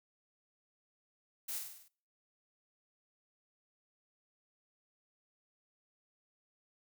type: noise with echo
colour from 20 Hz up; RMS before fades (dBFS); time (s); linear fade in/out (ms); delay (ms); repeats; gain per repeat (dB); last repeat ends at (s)
blue; -40; 1.48-1.59; 10; 49; 6; -4; 1.884
effects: noise-tail reverb RT60 0.5 s tail -24 dB re dry